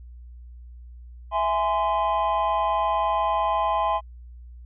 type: chord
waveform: triangle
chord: E augmented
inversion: none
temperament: equal with one note detuned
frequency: 659.3 / 830.6 / 1033.3 Hz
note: E5 / G#5 / B#5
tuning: 0 / 0 / -22 cents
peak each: -25 / -23 / -22 dBFS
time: 1.31-4.01 s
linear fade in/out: 50 ms
effects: added 60 Hz sine -40 dBFS peak until 4.65 s + resampled to 8000 Hz